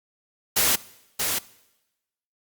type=noise with echo; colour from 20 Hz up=white; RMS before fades=-20 dBFS; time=0.56-0.76 s; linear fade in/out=10 ms; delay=630 ms; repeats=1; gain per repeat=-5 dB; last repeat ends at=1.39 s; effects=noise-tail reverb RT60 1.0 s tail -21 dB re dry + Opus 48 kbps